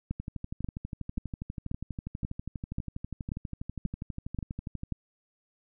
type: two click trains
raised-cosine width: 5 ms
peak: -23 / -19 dBFS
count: 58 / 10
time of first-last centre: 0.2-4.834 / 0.11-4.923 s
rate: 12.3 / 1.87 Hz
effects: none